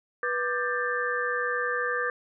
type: tone cluster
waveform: sine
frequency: 490.1 / 1188 / 1584 / 1773 Hz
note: B4 / D6 / G6 / A6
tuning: -13 / +20 / +18 / +13 cents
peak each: -31 dBFS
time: 0.23-2.1 s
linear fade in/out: 2 ms
effects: none